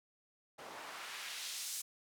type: noise with band-pass filter sweep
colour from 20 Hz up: white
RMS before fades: -45 dBFS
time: 0.58-1.82 s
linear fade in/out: 10 ms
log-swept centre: 530 to 8200 Hz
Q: 0.92
effects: none